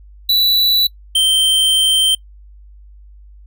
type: tone pair in turn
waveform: square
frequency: 3953 / 3124 Hz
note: B7 / G7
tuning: +1 / -7 cents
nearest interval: major third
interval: 408 cents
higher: first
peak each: -11 dBFS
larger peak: neither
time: 0.29-0.87 / 1.15-2.15 s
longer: second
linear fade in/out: 5 ms
effects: noise-tail reverb RT60 0.1 s tail -24 dB re dry + added 50 Hz sine -38 dBFS peak until 3.46 s